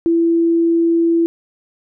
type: tone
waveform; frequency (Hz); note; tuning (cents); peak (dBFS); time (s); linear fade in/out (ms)
sine; 334.4; E4; +25; -11; 0.06-1.26; 0
effects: none